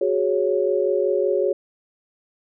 sine chord, F# suspended second, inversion none, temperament equal, 370 / 415.3 / 554.4 Hz, F#4 / G#4 / C#5, 0 / 0 / 0 cents, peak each -22 dBFS, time 0.01-1.53 s, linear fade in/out 5 ms, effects none

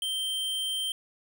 square tone, 3136 Hz, G7, in tune, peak -29 dBFS, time 0.02-0.92 s, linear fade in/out 2 ms, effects none

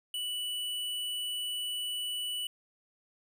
sine tone with hard clipping, 2960 Hz, F#7, in tune, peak -34 dBFS, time 0.14-2.47 s, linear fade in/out 2 ms, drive 14 dB, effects none

